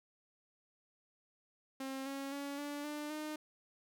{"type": "tone with pitch steps", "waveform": "sawtooth", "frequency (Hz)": [267.4, 274.6, 282, 289.6, 297.4, 305.4], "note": ["C4", "C#4", "C#4", "D4", "D4", "D#4"], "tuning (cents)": [38, -16, 30, -24, 22, -32], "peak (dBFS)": -36, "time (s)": [1.8, 3.36], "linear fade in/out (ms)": 5, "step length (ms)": 260, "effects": []}